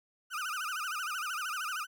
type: tone with vibrato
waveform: 35% pulse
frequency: 1355 Hz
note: E6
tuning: 47 cents sharp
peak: -32 dBFS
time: 0.3-1.87 s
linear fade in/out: 50 ms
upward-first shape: sine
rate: 13 Hz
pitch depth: 210 cents each way
effects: none